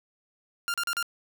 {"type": "tone bursts", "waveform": "sawtooth", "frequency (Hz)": 1396.9, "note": "F6", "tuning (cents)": 0, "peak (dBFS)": -23, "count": 4, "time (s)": [0.68, 1.027], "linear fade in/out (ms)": 0, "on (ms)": 59, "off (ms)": 37, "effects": []}